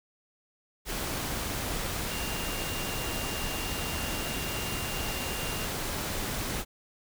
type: tone in noise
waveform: sine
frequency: 2794 Hz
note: F7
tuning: in tune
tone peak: -40 dBFS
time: 2.07-5.68 s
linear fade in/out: 50 ms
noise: pink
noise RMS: -33 dBFS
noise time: 0.85-6.65 s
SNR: -10 dB
effects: none